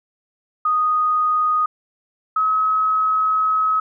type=tone pair in turn; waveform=sine; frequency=1242 / 1279.1 Hz; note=D#6 / D#6; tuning=-3 / +47 cents; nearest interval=minor second; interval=50 cents; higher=second; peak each=-15 dBFS; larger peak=neither; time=0.65-1.66 / 2.36-3.8 s; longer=second; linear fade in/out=5 ms; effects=none